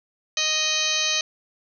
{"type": "harmonic tone with a mistuned harmonic", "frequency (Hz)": 622.3, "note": "D#5", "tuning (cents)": 0, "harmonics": [1, 2, 3, 4, 5, 6, 7, 8, 9, 10], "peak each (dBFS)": [-36, -36, -33, -28, -28, -27, -28, -34, -34, -28], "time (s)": [0.37, 1.21], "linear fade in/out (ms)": 2, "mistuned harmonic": 6, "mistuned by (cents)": 70, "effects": []}